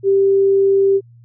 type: tone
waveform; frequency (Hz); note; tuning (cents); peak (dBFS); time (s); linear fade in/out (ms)
sine; 392; G4; 0; -10; 0.03-1.01; 50
effects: added 118 Hz sine -42 dBFS peak until 1.24 s